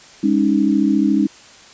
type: chord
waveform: sine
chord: Ab suspended fourth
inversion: none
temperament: equal with one note detuned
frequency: 205 / 277.2 / 311.1 Hz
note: Ab3 / Db4 / Eb4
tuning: -22 / 0 / 0 cents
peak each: -17 dBFS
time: 0.23-1.27 s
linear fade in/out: 10 ms
effects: white hiss -43 dBFS RMS until 1.73 s + resampled to 16000 Hz